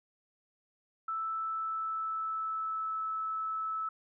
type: tone with pitch glide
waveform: sine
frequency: 1318.5 to 1305.6 Hz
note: E6 to E6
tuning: 0 to -17 cents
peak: -32 dBFS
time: 1.08-3.89 s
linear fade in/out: 5 ms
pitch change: -17 cents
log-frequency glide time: 1.29-3.03 s
effects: none